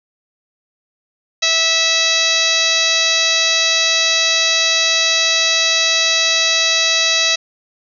harmonic tone with a mistuned harmonic, 653 Hz, E5, 17 cents flat, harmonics 1 / 2 / 3 / 4 / 5 / 6 / 7 / 8 / 9 / 10, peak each -26 / -28 / -22 / -20 / -25 / -16 / -23 / -24 / -23 / -26 dBFS, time 1.42-7.36 s, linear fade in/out 10 ms, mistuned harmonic 7, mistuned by +19 cents, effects none

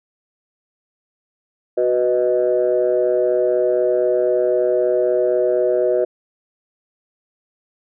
sine chord, B major, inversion second, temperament equal, 370 / 493.9 / 622.3 Hz, F#4 / B4 / D#5, 0 / 0 / 0 cents, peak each -18 dBFS, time 1.77-6.05 s, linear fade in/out 10 ms, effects tanh soft clip ceiling -7 dBFS

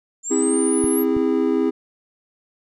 sine exponential sweep, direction up, 7200 to 11790 Hz, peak -24 dBFS, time 0.23-1.05 s, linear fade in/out 50 ms
triangle chord, C augmented, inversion none, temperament just, 261.6 / 327 / 408.8 Hz, C4 / E4 / G#4, 0 / -14 / -27 cents, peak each -19 dBFS, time 0.3-1.71 s, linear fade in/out 20 ms
clicks, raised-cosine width 5 ms, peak -18 dBFS, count 2, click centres 0.842 / 1.167 s
effects none

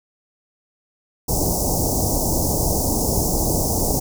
pink band-stop noise, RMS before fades -20 dBFS, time 1.28-4 s, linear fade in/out 10 ms, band 870 to 5300 Hz, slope 48 dB/octave, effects none

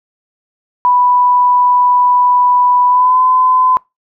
sine tone with pitch glide, 987.8 to 1017.3 Hz, B5 to C6, 0 to -49 cents, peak -7 dBFS, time 0.85-3.77 s, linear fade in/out 0 ms, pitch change +51 cents, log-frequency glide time 2.87-3.2 s, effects noise-tail reverb RT60 0.2 s tail -24 dB re dry

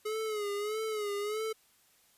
square tone with vibrato, 422.6 Hz, G#4, 30 cents sharp, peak -33 dBFS, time 0.05-1.53 s, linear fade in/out 10 ms, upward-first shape sine, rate 1.6 Hz, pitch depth 74 cents each way, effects white hiss -66 dBFS RMS until 2.17 s + resampled to 32000 Hz

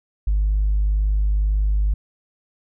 triangle tone with tanh clipping, 51 Hz, G#1, 31 cents flat, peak -16 dBFS, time 0.27-1.94 s, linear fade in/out 5 ms, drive 5 dB, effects none

